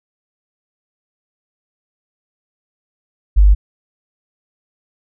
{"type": "tone", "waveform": "sine", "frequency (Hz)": 50, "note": "G1", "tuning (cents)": 35, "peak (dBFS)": -5, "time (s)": [3.36, 3.55], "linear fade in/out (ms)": 20, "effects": []}